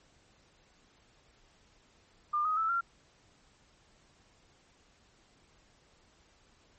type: tone with pitch steps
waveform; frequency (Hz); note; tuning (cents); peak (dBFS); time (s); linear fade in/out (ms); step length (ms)
sine; 1200 / 1256 / 1314.7 / 1376.1; D6 / D#6 / E6 / F6; +37 / +16 / -5 / -26; -27; 2.33-2.81; 10; 120
effects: pink hiss -65 dBFS RMS until 6.78 s + MP3 32 kbps